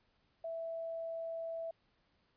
sine tone, 659.3 Hz, E5, in tune, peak -38 dBFS, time 0.44-1.71 s, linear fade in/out 5 ms, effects pink hiss -75 dBFS RMS until 2.36 s + resampled to 11025 Hz

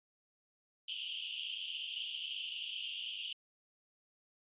pink band-pass noise, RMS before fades -42 dBFS, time 0.88-3.33 s, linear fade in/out 5 ms, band 2800 to 3300 Hz, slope 96 dB/octave, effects resampled to 8000 Hz

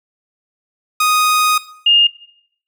sawtooth / sine tone pair in turn, 1244.5 / 2830 Hz, D#6 / F7, 0 / +22 cents, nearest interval octave + major second, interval 1422 cents, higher second, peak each -8 dBFS, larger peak neither, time 1-1.58 / 1.86-2.07 s, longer first, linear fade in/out 5 ms, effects noise-tail reverb RT60 0.7 s tail -17 dB re dry

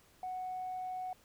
sine tone, 740 Hz, F#5, in tune, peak -36 dBFS, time 0.23-1.13 s, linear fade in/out 2 ms, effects tanh soft clip ceiling -33 dBFS + pink hiss -65 dBFS RMS until 1.24 s

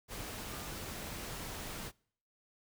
sine tone in noise, 1205 Hz, D6, 44 cents sharp, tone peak -53 dBFS, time 0.48-0.71 s, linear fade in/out 50 ms, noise pink, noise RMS -43 dBFS, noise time 0.08-1.92 s, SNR -13 dB, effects noise-tail reverb RT60 0.6 s tail -26 dB re dry

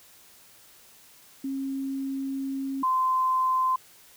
sine tone pair in turn, 270.7 / 1033.9 Hz, C#4 / C6, -41 / -21 cents, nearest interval octave + major seventh, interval 2320 cents, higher second, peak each -28 / -21 dBFS, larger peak second, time 1.44-2.83 / 2.83-3.76 s, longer first, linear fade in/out 5 ms, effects white hiss -54 dBFS RMS until 4.16 s

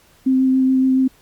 sine tone with vibrato, 261.6 Hz, C4, in tune, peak -12 dBFS, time 0.26-1.08 s, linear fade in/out 10 ms, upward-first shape sine, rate 7.1 Hz, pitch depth 11 cents each way, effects pink hiss -53 dBFS RMS until 1.21 s + Opus 48 kbps

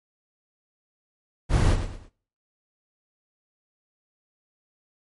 brown noise with echo, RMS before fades -19 dBFS, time 1.49-1.77 s, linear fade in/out 50 ms, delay 110 ms, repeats 3, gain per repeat -9 dB, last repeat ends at 2.1 s, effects noise-tail reverb RT60 0.5 s tail -21 dB re dry + MP3 48 kbps

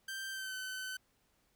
sawtooth tone with pitch glide, 1568 to 1520.7 Hz, G6 to F#6, 0 to +47 cents, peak -36 dBFS, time 0.08-0.97 s, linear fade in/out 5 ms, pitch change -53 cents, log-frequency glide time 0.3-0.55 s, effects pink hiss -74 dBFS RMS until 1.55 s

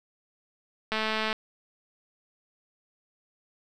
click train, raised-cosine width 0.3 ms, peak -13 dBFS, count 90, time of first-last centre 0.92-1.328 s, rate 218 Hz, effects none

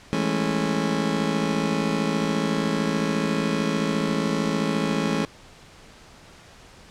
30% pulse chord, A major seventh, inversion second, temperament just, 165 / 206.2 / 220 / 275 Hz, E3 / G#3 / A3 / C#4, +2 / -12 / 0 / -14 cents, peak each -25 dBFS, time 0.13-5.25 s, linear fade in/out 0 ms, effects pink hiss -48 dBFS RMS until 6.9 s + low-pass 7000 Hz 12 dB/octave

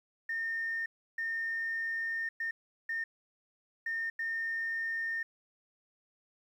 sine tone bursts at uneven times, 1822 Hz, A#6, 40 cents flat, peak -31 dBFS, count 6, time 0.29-0.86 / 1.18-2.29 / 2.4-2.51 / 2.89-3.04 / 3.86-4.1 / 4.19-5.23 s, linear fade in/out 5 ms, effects tanh soft clip ceiling -27 dBFS + 11-bit

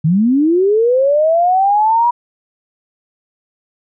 sine linear sweep, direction up, 146.83 to 970 Hz, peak -9 dBFS, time 0.04-2.11 s, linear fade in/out 10 ms, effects none

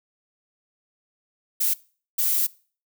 violet noise bursts at uneven times, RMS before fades -22 dBFS, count 2, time 1.6-1.74 / 2.18-2.47 s, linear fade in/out 10 ms, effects noise-tail reverb RT60 0.4 s tail -22 dB re dry

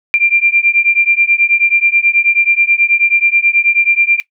sine beating tone pair, 2373 / 2382.3 Hz, D7 / D7, +17 / +24 cents, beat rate 9.3 Hz, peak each -11 dBFS, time 0.14-4.2 s, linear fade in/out 0 ms, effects noise-tail reverb RT60 0.1 s tail -18 dB re dry

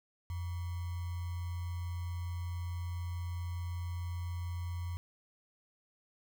sine tone with sample-and-hold, 87.31 Hz, F2, in tune, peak -35 dBFS, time 0.3-4.97 s, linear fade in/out 0 ms, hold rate 1050 Hz, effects none

